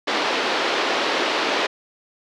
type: band-pass noise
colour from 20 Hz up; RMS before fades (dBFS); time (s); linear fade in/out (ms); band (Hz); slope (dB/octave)
pink; -22; 0.07-1.67; 10; 320 to 4500; 24
effects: none